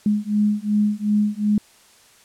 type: beating tone pair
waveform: sine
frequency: 207.7 / 210.4 Hz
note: G#3 / G#3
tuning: 0 / +23 cents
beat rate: 2.7 Hz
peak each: -20 / -20 dBFS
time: 0.06-1.58 s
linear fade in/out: 2 ms
effects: white hiss -52 dBFS RMS until 2.24 s + low-pass 10000 Hz 12 dB/octave